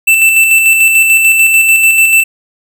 square tone with tremolo, 2662 Hz, E7, 16 cents sharp, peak -4 dBFS, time 0.07-2.24 s, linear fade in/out 10 ms, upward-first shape square, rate 6.8 Hz, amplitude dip 35%, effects none

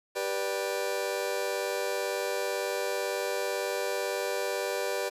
sawtooth chord, G major, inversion none, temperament just, 392 / 490 / 588 Hz, G4 / B4 / D5, 0 / -14 / +2 cents, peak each -30 / -29 / -29 dBFS, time 0.15-5.1 s, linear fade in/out 20 ms, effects resampled to 32000 Hz + 9-bit

